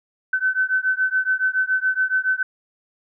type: beating tone pair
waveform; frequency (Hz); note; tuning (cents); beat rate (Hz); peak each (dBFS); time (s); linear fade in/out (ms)
sine; 1518 / 1525.1; F#6 / G6; +44 / -48; 7.1; -21; 0.33-2.43; 5
effects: none